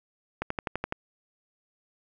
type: click train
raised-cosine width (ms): 0.5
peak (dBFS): -14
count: 7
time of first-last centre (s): 0.42-0.924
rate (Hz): 11.9
effects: none